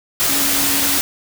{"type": "tone in noise", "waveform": "sine", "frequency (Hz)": 280, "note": "C#4", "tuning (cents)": 18, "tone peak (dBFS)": -26, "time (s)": [0.29, 0.98], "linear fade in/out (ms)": 0, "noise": "white", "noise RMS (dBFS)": -17, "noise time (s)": [0.2, 1.01], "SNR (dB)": -12, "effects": []}